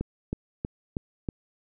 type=click train; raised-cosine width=3 ms; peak=-16 dBFS; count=5; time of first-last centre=0.01-1.288 s; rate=3.13 Hz; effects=none